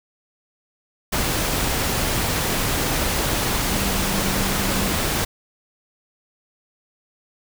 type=tone in noise; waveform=sine; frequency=196 Hz; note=G3; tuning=in tune; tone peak=-28 dBFS; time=3.68-4.88 s; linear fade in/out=10 ms; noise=pink; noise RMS=-22 dBFS; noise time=1.12-5.25 s; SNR=-9 dB; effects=none